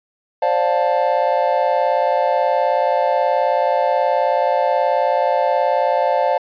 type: chord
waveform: triangle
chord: D minor seventh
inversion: third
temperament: just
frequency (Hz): 528.6 / 587.3 / 704.8 / 881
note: C5 / D5 / F5 / A5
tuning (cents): +18 / 0 / +16 / +2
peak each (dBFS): -18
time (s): 0.42-6.38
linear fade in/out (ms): 5
effects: resampled to 11025 Hz